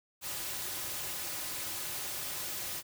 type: noise with comb filter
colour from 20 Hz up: white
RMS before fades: -38 dBFS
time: 0.21-2.83 s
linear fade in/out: 50 ms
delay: 4.4 ms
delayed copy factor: -0.5
effects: none